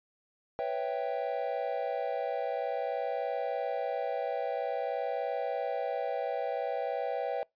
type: chord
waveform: triangle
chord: C# half-diminished seventh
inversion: third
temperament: equal with one note detuned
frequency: 493.9 / 554.4 / 657.4 / 784 Hz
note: B4 / C#5 / E5 / G5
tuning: 0 / 0 / -5 / 0 cents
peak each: -34 dBFS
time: 0.59-7.43 s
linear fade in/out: 0 ms
effects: noise-tail reverb RT60 0.2 s tail -26 dB re dry + resampled to 11025 Hz